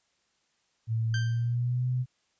sine tone with pitch glide, 112.9 to 126 Hz, A2 to B2, +45 to +35 cents, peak -25 dBFS, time 0.87-2.06 s, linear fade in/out 50 ms, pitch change +190 cents, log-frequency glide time 1.12-1.87 s
sawtooth tone with exponential decay, 1568 Hz, G6, in tune, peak -27 dBFS, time 1.14-1.55 s, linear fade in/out 2 ms, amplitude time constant 88 ms
effects white hiss -72 dBFS RMS until 2.39 s + resampled to 16000 Hz

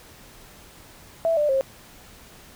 sine tone with pitch steps, 659.3 / 594.2 / 535.5 Hz, E5 / D5 / C5, 0 / +20 / +40 cents, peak -18 dBFS, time 1.25-1.61 s, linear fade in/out 0 ms, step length 120 ms, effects pink hiss -48 dBFS RMS until 2.55 s

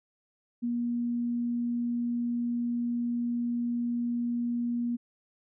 sine tone, 238.7 Hz, A#3, 41 cents sharp, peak -27 dBFS, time 0.62-4.97 s, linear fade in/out 20 ms, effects none

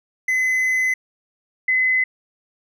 triangle / sine tone pair in turn, 2031 / 2031 Hz, B6 / B6, +48 / +48 cents, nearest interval unison, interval 0 cents, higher neither, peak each -15 dBFS, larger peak neither, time 0.28-0.94 / 1.68-2.04 s, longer first, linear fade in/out 5 ms, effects none

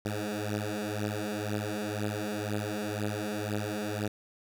10% pulse beating tone pair, 103.83 / 105.83 Hz, G#2 / G#2, 0 / +33 cents, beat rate 2 Hz, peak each -26 dBFS, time 0.05-4.08 s, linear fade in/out 5 ms, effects none

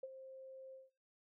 sine tone with ADSR envelope, 528 Hz, C5, 16 cents sharp, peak -40 dBFS, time 0.03-0.9 s, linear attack 5 ms, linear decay 33 ms, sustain -11 dB, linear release 170 ms, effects noise-tail reverb RT60 0.3 s tail -19 dB re dry

